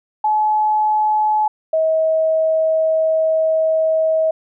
sine tone pair in turn, 855 / 638.4 Hz, A5 / D#5, -50 / +44 cents, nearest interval perfect fourth, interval 506 cents, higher first, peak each -13 dBFS, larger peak neither, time 0.24-1.48 / 1.73-4.31 s, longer second, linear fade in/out 5 ms, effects none

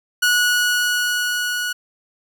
sawtooth tone with level ramp, 1463 Hz, F#6, 20 cents flat, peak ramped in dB -10 to -18 dBFS, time 0.22-1.73 s, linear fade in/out 10 ms, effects none

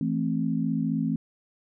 sine chord, A minor, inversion second, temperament just, 165 / 220 / 264 Hz, E3 / A3 / C4, +2 / 0 / +16 cents, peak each -28 dBFS, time 0.01-1.16 s, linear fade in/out 2 ms, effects none

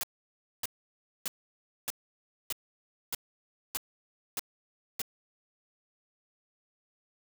white noise bursts, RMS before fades -33 dBFS, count 9, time 0.01-5.017 s, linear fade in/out 0 ms, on 23 ms, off 600 ms, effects none

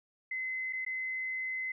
sine tone with dropouts, 2046 Hz, C7, 39 cents flat, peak -33 dBFS, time 0.31-1.72 s, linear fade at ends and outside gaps 5 ms, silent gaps 0.727-0.731 / 0.85-0.863 s, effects none

